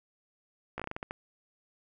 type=slowing click train; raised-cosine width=0.5 ms; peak=-21 dBFS; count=9; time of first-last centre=0.78-1.109 s; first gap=16 ms; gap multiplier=1.26; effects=none